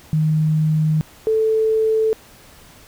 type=tone pair in turn; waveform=sine; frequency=155.56 / 440 Hz; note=D#3 / A4; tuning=0 / 0 cents; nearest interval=octave + tritone; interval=1800 cents; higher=second; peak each=-14 dBFS; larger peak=neither; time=0.13-1.01 / 1.27-2.13 s; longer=first; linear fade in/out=0 ms; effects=pink hiss -46 dBFS RMS until 2.87 s